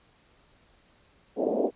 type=band-pass noise; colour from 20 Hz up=white; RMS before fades=-26 dBFS; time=1.36-1.71 s; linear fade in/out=50 ms; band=220 to 670 Hz; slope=48 dB/octave; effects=pink hiss -62 dBFS RMS until 1.75 s + resampled to 8000 Hz